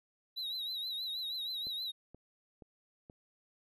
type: tone with vibrato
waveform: triangle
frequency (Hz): 3900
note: B7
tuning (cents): -23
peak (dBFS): -35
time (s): 0.36-1.92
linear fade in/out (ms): 20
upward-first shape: triangle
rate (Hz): 6.3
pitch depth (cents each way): 94
type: click train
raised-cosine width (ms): 2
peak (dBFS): -38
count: 4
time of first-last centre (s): 1.67-3.099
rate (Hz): 2.1
effects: none